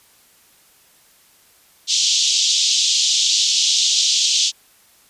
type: band-pass noise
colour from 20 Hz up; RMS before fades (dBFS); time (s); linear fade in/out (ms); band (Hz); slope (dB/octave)
pink; -17; 1.87-4.52; 50; 3100 to 7100; 48
effects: white hiss -53 dBFS RMS until 5.09 s + resampled to 32000 Hz